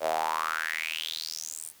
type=tone with high-pass filter sweep; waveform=sawtooth; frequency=79.7 Hz; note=D#2; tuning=42 cents sharp; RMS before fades=-32 dBFS; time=0-1.73 s; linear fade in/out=50 ms; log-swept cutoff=570 to 10000 Hz; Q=6.4; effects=white hiss -57 dBFS RMS until 1.8 s